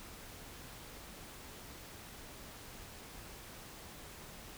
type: silence
effects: pink hiss -51 dBFS RMS until 4.57 s